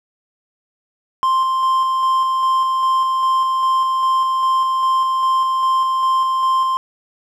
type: tone with tremolo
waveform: triangle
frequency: 1050 Hz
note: C6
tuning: 6 cents sharp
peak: -11 dBFS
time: 1.23-6.77 s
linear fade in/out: 0 ms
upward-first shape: square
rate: 2.5 Hz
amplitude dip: 25%
effects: none